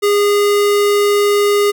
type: tone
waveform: square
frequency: 409.4 Hz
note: G#4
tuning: 25 cents flat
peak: -11 dBFS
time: 0.02-1.72 s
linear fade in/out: 20 ms
effects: none